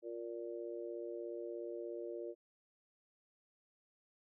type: harmonic tone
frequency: 116.8 Hz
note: A#2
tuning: 4 cents sharp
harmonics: 3 / 4 / 5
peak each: -44 / -46 / -48 dBFS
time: 0.02-2.35 s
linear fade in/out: 50 ms
effects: none